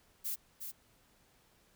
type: noise with echo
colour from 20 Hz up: violet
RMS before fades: -37 dBFS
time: 0.24-0.36 s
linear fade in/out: 20 ms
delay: 360 ms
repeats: 1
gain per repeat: -6 dB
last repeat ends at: 0.72 s
effects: pink hiss -68 dBFS RMS until 1.75 s